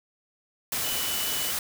sine tone in noise, 2972 Hz, F#7, 7 cents sharp, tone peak -34 dBFS, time 0.84-1.51 s, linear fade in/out 2 ms, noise white, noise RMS -29 dBFS, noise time 0.72-1.59 s, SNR -8 dB, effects none

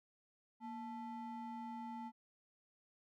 triangle ring-modulated tone, 554.4 Hz, C#5, in tune, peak -39 dBFS, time 0.6-2.12 s, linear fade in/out 50 ms, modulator 320 Hz, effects none

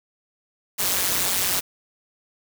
white noise with amplitude modulation, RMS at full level -19 dBFS, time 0.78-1.61 s, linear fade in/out 20 ms, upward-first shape sine, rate 185 Hz, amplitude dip 90%, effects none

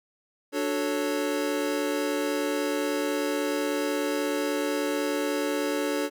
square chord, D major seventh, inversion none, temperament equal, 293.7 / 370 / 440 / 554.4 Hz, D4 / F#4 / A4 / C#5, 0 / 0 / 0 / 0 cents, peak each -30 / -35 / -32 / -32 dBFS, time 0.52-6.1 s, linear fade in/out 50 ms, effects none

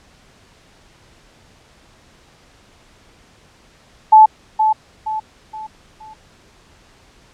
sine tone with echo, 868 Hz, A5, 24 cents flat, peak -3 dBFS, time 4.12-4.26 s, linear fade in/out 10 ms, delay 470 ms, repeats 4, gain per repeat -8 dB, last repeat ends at 6.14 s, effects pink hiss -50 dBFS RMS until 7.33 s + low-pass 7000 Hz 12 dB/octave

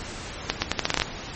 accelerating click train, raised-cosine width 0.2 ms, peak -3 dBFS, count 10, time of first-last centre 0.5-1.019 s, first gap 120 ms, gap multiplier 0.8, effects pink hiss -36 dBFS RMS until 1.35 s + MP3 32 kbps

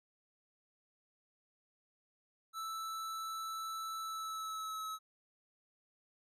square tone with pitch glide, 1318.5 to 1290.6 Hz, E6 to E6, 0 to -37 cents, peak -40 dBFS, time 2.53-4.99 s, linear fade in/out 50 ms, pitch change -37 cents, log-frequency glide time 3.99-4.86 s, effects resampled to 32000 Hz

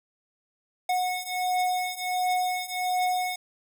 square beating tone pair, 730 / 731.4 Hz, F#5 / F#5, -24 / -20 cents, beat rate 1.4 Hz, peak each -30 / -28 dBFS, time 0.89-3.36 s, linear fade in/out 5 ms, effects none

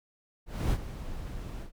brown noise with ADSR envelope, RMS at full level -25 dBFS, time 0.46-1.72 s, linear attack 260 ms, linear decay 55 ms, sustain -13 dB, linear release 110 ms, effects none

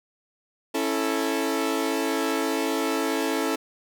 sawtooth chord, A major, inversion first, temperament equal with one note detuned, 274.5 / 329.6 / 440 Hz, C#4 / E4 / A4, -17 / 0 / 0 cents, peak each -24 dBFS, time 0.74-3.56 s, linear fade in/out 10 ms, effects none

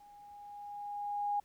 sine tone with level ramp, 820 Hz, G#5, 22 cents flat, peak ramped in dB -55 to -29 dBFS, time 0-1.4 s, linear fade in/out 5 ms, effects pink hiss -70 dBFS RMS until 1.44 s

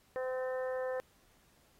harmonic tone, 257.2 Hz, C4, 30 cents flat, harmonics 2 / 3 / 4 / 5 / 6 / 7, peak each -34 / -46 / -48 / -51 / -53 / -47 dBFS, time 0.16-1 s, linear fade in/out 0 ms, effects pink hiss -68 dBFS RMS until 1.79 s + AAC 48 kbps

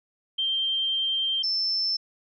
sine tone pair in turn, 3155 / 5306 Hz, G7 / E8, +10 / +10 cents, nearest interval major sixth, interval 900 cents, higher second, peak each -23 dBFS, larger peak neither, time 0.38-1.43 / 1.43-1.97 s, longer first, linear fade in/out 10 ms, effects none

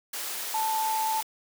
sine tone in noise, 880 Hz, A5, in tune, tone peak -25 dBFS, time 0.54-1.21 s, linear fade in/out 5 ms, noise white, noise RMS -34 dBFS, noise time 0.13-1.23 s, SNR +6 dB, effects high-pass 400 Hz 12 dB/octave

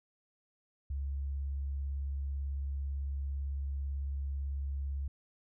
sine tone with vibrato, 69.3 Hz, C#2, in tune, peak -33 dBFS, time 0.9-5.08 s, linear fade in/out 5 ms, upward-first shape triangle, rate 18 Hz, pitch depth 25 cents each way, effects none

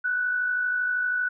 sine tone pair together, 1480 / 1532.7 Hz, F#6 / G6, 0 / -39 cents, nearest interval minor second, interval 61 cents, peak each -23 / -35 dBFS, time 0.04-1.29 s, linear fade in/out 10 ms, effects none

